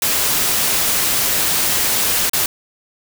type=noise with dropouts; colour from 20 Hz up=white; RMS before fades=-17 dBFS; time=0.02-2.46 s; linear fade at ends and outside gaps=2 ms; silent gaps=2.296-2.333 s; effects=none